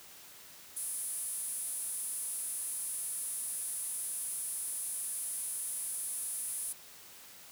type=tone with high-pass filter; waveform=sawtooth; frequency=341 Hz; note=F4; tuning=41 cents flat; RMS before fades=-38 dBFS; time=0.76-6.73 s; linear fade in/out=10 ms; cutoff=10000 Hz; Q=7.1; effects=white hiss -53 dBFS RMS until 7.51 s + high-pass 60 Hz 12 dB/octave